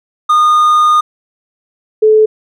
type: tone pair in turn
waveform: triangle / sine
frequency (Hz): 1224 / 432.7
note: D#6 / A4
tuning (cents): -29 / -29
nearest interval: octave + tritone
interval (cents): 1800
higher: first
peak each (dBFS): -4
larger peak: neither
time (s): 0.29-1.01 / 2.02-2.26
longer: first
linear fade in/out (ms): 10
effects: none